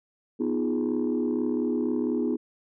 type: chord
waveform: sine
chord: F half-diminished seventh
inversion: second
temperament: equal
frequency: 246.9 / 311.1 / 349.2 / 415.3 Hz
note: Cb4 / Eb4 / F4 / Ab4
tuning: 0 / 0 / 0 / 0 cents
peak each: -26 / -28 / -30 / -30 dBFS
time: 0.39-2.37 s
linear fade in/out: 20 ms
effects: tanh soft clip ceiling -18 dBFS